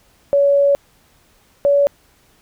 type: tone pair in turn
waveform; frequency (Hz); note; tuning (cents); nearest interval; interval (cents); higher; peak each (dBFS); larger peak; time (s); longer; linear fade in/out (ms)
sine; 564 / 567.6; C#5 / C#5; +30 / +41; unison; 11; second; -10; neither; 0.33-0.75 / 1.65-1.87; first; 0
effects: pink hiss -55 dBFS RMS until 2.41 s